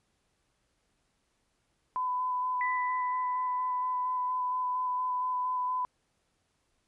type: tone with vibrato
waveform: sine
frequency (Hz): 1004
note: B5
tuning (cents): +28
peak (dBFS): -28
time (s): 1.96-5.85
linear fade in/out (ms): 0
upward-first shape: square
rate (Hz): 4.3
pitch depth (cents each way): 10
type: tone with exponential decay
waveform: sine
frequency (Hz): 1983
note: B6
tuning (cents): +7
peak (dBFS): -30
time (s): 2.61-4.32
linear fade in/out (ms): 1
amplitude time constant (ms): 370
effects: pink hiss -75 dBFS RMS until 6.87 s + resampled to 24000 Hz